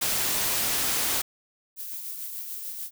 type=noise; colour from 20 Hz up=white; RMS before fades=-26 dBFS; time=0.01-1.22 s; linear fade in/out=10 ms
type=noise with tremolo; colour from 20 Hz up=violet; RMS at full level=-34 dBFS; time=1.76-2.91 s; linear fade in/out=50 ms; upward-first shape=triangle; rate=6.8 Hz; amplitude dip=40%
effects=none